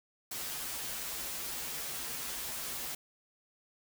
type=noise with comb filter; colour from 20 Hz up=white; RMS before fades=-39 dBFS; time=0.31-2.95 s; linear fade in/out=5 ms; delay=10 ms; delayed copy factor=-1; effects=none